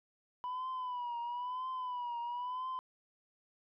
sine tone with vibrato, 987.8 Hz, B5, in tune, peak -34 dBFS, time 0.44-2.79 s, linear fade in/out 0 ms, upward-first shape triangle, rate 1 Hz, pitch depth 87 cents each way, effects tanh soft clip ceiling -35 dBFS

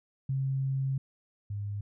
sine tone pair in turn, 134.6 / 102.01 Hz, C3 / G#2, +49 / -31 cents, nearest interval perfect fourth, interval 480 cents, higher first, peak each -27 / -32 dBFS, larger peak first, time 0.29-0.98 / 1.5-1.81 s, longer first, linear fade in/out 5 ms, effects none

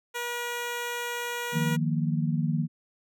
10% pulse tone, 480.1 Hz, B4, 49 cents flat, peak -22 dBFS, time 0.14-1.77 s, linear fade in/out 20 ms
sine chord, Eb suspended second, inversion none, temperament just, 155.56 / 175.01 / 233.3 Hz, Eb3 / F3 / Bb3, 0 / +4 / +2 cents, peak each -26 / -30 / -30 dBFS, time 1.52-2.68 s, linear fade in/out 50 ms
effects none

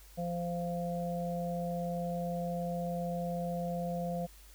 harmonic tone, 173.2 Hz, F3, 14 cents flat, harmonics 1 / 3 / 4, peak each -35 / -38 / -39 dBFS, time 0.17-4.27 s, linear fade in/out 20 ms, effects added 50 Hz sine -54 dBFS peak until 4.54 s + white hiss -59 dBFS RMS until 4.54 s

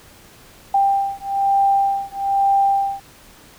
sine beating tone pair, 790 / 791.1 Hz, G5 / G5, +13 / +16 cents, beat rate 1.1 Hz, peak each -18 dBFS, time 0.74-3 s, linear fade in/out 5 ms, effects pink hiss -46 dBFS RMS until 3.58 s

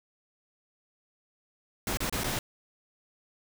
pink noise with dropouts, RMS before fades -31 dBFS, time 1.87-2.39 s, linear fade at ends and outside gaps 2 ms, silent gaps 1.972-2.004 / 2.097-2.125 / 2.236-2.242 s, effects none

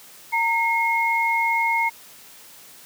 sine tone pair together, 922.4 / 2155 Hz, A#5 / C#7, -19 / -49 cents, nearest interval octave + minor third, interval 1470 cents, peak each -21 dBFS, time 0.32-1.9 s, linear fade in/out 20 ms, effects white hiss -46 dBFS RMS until 2.85 s + high-pass 100 Hz 12 dB/octave

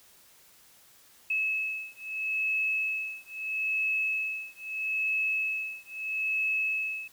sine beating tone pair, 2589 / 2589.77 Hz, E7 / E7, -32 / -31 cents, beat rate 0.77 Hz, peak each -31 dBFS, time 1.3-7.08 s, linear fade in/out 5 ms, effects white hiss -58 dBFS RMS until 7.12 s

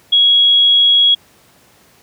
sine tone, 3322 Hz, G#7, in tune, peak -7 dBFS, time 0.12-1.15 s, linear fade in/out 10 ms, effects pink hiss -49 dBFS RMS until 2.02 s + high-pass 100 Hz 12 dB/octave

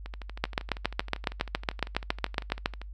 two click trains, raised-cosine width 0.3 ms, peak -24 / -9 dBFS, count 36 / 17, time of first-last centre 0.06-2.816 / 0.44-2.659 s, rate 12.7 / 7.21 Hz, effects noise-tail reverb RT60 0.2 s tail -26 dB re dry + added 50 Hz sine -39 dBFS peak until 2.93 s

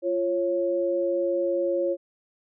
sine tone pair together, 346.5 / 548.8 Hz, F4 / C#5, -14 / -17 cents, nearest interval minor sixth, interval 797 cents, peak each -26 / -24 dBFS, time 0.02-1.97 s, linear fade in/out 50 ms, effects none

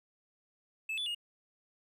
triangle tone with pitch steps, 2616 / 3464 / 2858 Hz, E7 / A7 / F7, -14 / -28 / +39 cents, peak -32 dBFS, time 0.89-1.148 s, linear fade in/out 5 ms, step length 86 ms, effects none

